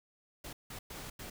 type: noise bursts at uneven times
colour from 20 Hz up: pink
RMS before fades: -45 dBFS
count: 4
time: 0.44-0.53 / 0.7-0.79 / 0.9-1.1 / 1.19-1.3 s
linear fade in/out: 5 ms
effects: none